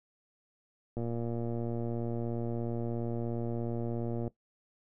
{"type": "click train", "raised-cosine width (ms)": 2, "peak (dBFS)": -23, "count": 388, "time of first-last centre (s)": [0.97, 4.278], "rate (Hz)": 117, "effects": ["noise-tail reverb RT60 0.1 s tail -17 dB re dry"]}